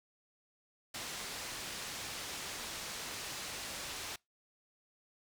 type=low-pass noise; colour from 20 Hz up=white; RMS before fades=-43 dBFS; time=0.94-4.16 s; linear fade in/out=5 ms; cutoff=6600 Hz; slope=12 dB/octave; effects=noise-tail reverb RT60 0.2 s tail -25 dB re dry